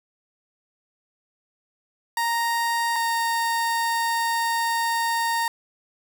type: tone pair in turn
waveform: 30% pulse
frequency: 931 / 924 Hz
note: A#5 / A#5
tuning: -2 / -16 cents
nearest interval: unison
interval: 14 cents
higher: first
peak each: -19 dBFS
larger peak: neither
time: 2.17-2.96 / 2.96-5.48 s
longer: second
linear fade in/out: 2 ms
effects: none